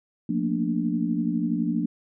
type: tone cluster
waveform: sine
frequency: 176.5 / 225.3 / 237.4 / 294.4 Hz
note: F3 / A3 / A#3 / D4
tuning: +19 / +41 / +32 / +4 cents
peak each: -28 dBFS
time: 0.29-1.86 s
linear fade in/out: 5 ms
effects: none